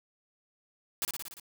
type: noise with echo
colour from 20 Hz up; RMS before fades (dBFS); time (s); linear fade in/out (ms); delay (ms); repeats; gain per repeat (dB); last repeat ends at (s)
white; -31; 1.02-1.05; 0; 58; 6; -3; 1.398
effects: none